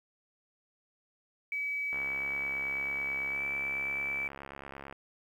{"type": "tone with pitch glide", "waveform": "sine", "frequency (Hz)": [2283, 2315], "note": ["D7", "D7"], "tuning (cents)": [-50, -25], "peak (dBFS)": -31, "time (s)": [1.52, 4.28], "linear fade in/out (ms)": 2, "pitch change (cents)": 25, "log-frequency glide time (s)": [3.3, 3.42]}
{"type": "click train", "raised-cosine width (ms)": 0.5, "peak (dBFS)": -28, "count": 208, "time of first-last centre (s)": [1.93, 4.926], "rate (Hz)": 69.1}
{"effects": ["10-bit"]}